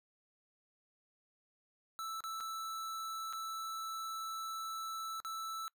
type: tone with dropouts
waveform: square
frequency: 1318.5 Hz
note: E6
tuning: in tune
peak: -40 dBFS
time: 1.99-5.68 s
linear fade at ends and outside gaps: 0 ms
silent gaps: 2.205-2.239 / 2.403-2.407 / 3.327-3.333 / 5.202-5.248 s
effects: noise-tail reverb RT60 0.1 s tail -24 dB re dry